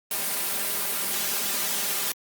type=noise with comb filter; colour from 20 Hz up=white; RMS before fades=-27 dBFS; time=0.11-2.12 s; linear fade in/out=2 ms; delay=5 ms; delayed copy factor=+0.65; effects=high-pass 150 Hz 12 dB/octave + Opus 32 kbps